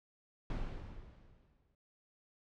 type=noise with exponential decay; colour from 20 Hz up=brown; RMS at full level=-36 dBFS; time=0.5-1.75 s; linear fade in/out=2 ms; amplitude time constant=270 ms; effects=low-pass 4000 Hz 12 dB/octave